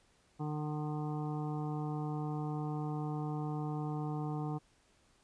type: harmonic tone with a mistuned harmonic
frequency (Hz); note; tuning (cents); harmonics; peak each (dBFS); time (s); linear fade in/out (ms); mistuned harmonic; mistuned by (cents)
150.8; D3; +46; 1 / 2 / 3 / 5 / 6 / 7 / 8; -36 / -41 / -46 / -45 / -51 / -51 / -54; 0.39-4.59; 20; 8; +32
effects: pink hiss -69 dBFS RMS until 5.23 s + resampled to 22050 Hz